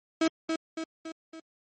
35% pulse tone with echo, 323.1 Hz, E4, 35 cents flat, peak -20 dBFS, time 0.21-0.28 s, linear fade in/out 5 ms, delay 280 ms, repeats 4, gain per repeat -5 dB, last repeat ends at 1.4 s, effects low-pass 11000 Hz 12 dB/octave + MP3 32 kbps

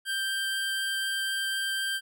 25% pulse tone, 1574 Hz, G6, 7 cents sharp, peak -24 dBFS, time 0.05-2.01 s, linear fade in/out 50 ms, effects none

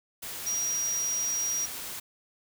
sine tone in noise, 5740 Hz, F8, 47 cents sharp, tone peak -27 dBFS, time 0.46-1.66 s, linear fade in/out 10 ms, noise white, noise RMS -38 dBFS, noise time 0.22-2 s, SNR +8 dB, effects none

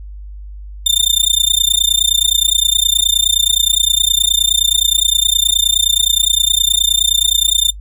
sawtooth tone with amplitude modulation, 3604 Hz, A7, 41 cents sharp, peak -4 dBFS, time 0.86-7.71 s, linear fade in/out 5 ms, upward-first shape sine, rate 29.6 Hz, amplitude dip 100%, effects noise-tail reverb RT60 0.1 s tail -23 dB re dry + added 50 Hz sine -28 dBFS peak until 7.8 s

